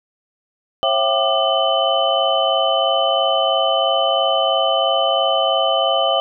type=tone cluster; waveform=sine; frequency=542 / 665 / 768 / 1191 / 3032 Hz; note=C#5 / E5 / G5 / D6 / F#7; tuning=-39 / +15 / -36 / +24 / +42 cents; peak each=-21 / -19 / -22 / -23 / -20 dBFS; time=0.83-6.2 s; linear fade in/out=0 ms; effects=none